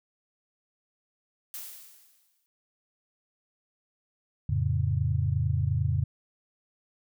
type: noise with exponential decay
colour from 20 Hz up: blue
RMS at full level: -37 dBFS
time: 1.54-2.46 s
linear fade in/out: 0 ms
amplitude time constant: 200 ms
type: chord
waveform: sine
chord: F augmented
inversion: none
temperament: equal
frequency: 87.31 / 110 / 138.59 Hz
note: F2 / A2 / C#3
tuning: 0 / 0 / 0 cents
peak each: -28 dBFS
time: 4.49-6.04 s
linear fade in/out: 5 ms
effects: none